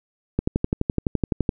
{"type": "click train", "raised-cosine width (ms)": 3, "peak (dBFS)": -7, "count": 14, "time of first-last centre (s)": [0.39, 1.492], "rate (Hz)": 11.8, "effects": []}